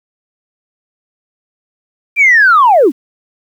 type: linear sweep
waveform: sine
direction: down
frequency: 2403 to 225.9 Hz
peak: -3 dBFS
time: 2.16-2.92 s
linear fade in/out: 50 ms
effects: tanh soft clip ceiling 0 dBFS + 7-bit